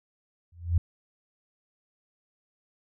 sine tone with exponential growth, 85.5 Hz, F2, 36 cents flat, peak -16 dBFS, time 0.52-0.78 s, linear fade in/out 5 ms, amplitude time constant 56 ms, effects none

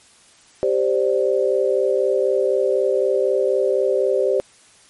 sine chord, G suspended fourth, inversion none, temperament equal, 392 / 523.3 / 587.3 Hz, G4 / C5 / D5, 0 / 0 / 0 cents, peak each -19 / -19 / -22 dBFS, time 0.63-4.4 s, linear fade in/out 0 ms, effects white hiss -51 dBFS RMS until 4.89 s + MP3 48 kbps

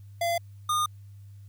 square tone pair in turn, 683 / 1220 Hz, F5 / D#6, -39 / -34 cents, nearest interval minor seventh, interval 1005 cents, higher second, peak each -25 / -24 dBFS, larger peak second, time 0.21-0.38 / 0.69-0.86 s, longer neither, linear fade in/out 5 ms, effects added 100 Hz sine -44 dBFS peak until 1.48 s + white hiss -69 dBFS RMS until 1.48 s

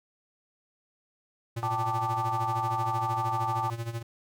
square tone with tremolo, 116 Hz, A#2, 8 cents flat, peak -30 dBFS, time 1.56-4.03 s, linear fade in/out 10 ms, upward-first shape sine, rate 13 Hz, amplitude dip 75%
sine chord, G suspended second, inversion none, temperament just, 784 / 882 / 1176 Hz, G5 / A5 / D6, 0 / +4 / +2 cents, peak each -34 / -30 / -32 dBFS, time 1.63-3.7 s, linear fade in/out 0 ms
effects none

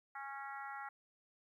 harmonic tone, 275.4 Hz, C#4, 11 cents flat, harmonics 3 / 4 / 5 / 6 / 7 / 8, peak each -47 / -53 / -48 / -55 / -52 / -61 dBFS, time 0.15-0.89 s, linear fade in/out 5 ms, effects 13-bit

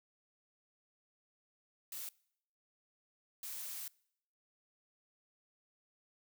blue noise bursts at uneven times, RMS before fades -44 dBFS, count 2, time 1.92-2.09 / 3.43-3.88 s, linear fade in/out 2 ms, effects noise-tail reverb RT60 0.7 s tail -24 dB re dry

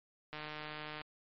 click train, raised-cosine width 0.3 ms, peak -27 dBFS, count 105, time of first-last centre 0.33-1.014 s, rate 152 Hz, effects low-pass 5000 Hz 12 dB/octave + MP3 32 kbps

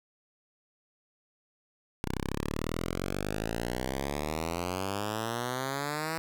5% pulse exponential sweep, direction up, 30.85 to 164.81 Hz, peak -20 dBFS, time 2.04-6.18 s, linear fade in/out 0 ms, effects none

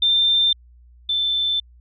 sine tone pair in turn, 3584 / 3537 Hz, A7 / A7, +31 / +8 cents, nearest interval unison, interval 23 cents, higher first, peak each -14 / -18 dBFS, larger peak first, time 0.02-0.53 / 1.09-1.6 s, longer neither, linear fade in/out 5 ms, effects added 60 Hz sine -46 dBFS peak until 1.8 s

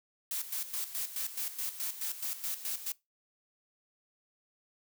blue noise with tremolo, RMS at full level -35 dBFS, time 0.31-2.92 s, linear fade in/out 2 ms, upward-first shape square, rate 4.7 Hz, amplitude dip 70%, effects noise-tail reverb RT60 0.2 s tail -21 dB re dry

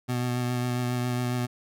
25% pulse tone with vibrato, 123.47 Hz, B2, in tune, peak -22 dBFS, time 0.08-1.47 s, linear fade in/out 20 ms, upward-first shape triangle, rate 7.3 Hz, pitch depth 22 cents each way, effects none

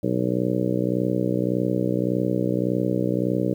harmonic tone, 61.74 Hz, B1, in tune, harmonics 2 / 3 / 4 / 5 / 6 / 7 / 8 / 9, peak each -28 / -26 / -31 / -26 / -31 / -30 / -30 / -31 dBFS, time 0.03-3.54 s, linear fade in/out 5 ms, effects 9-bit

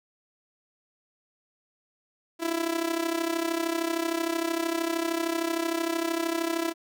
sawtooth tone with amplitude modulation, 332.7 Hz, E4, 16 cents sharp, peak -19 dBFS, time 2.39-6.74 s, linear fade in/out 50 ms, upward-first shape sine, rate 33.1 Hz, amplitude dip 75%, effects none

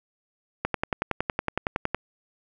click train, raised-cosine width 0.5 ms, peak -9 dBFS, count 15, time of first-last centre 0.65-1.946 s, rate 10.8 Hz, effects none

